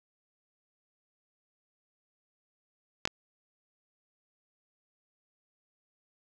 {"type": "clicks", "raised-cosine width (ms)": 0.2, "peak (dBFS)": [-8, -15], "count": 2, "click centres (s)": [3.054, 3.075], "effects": []}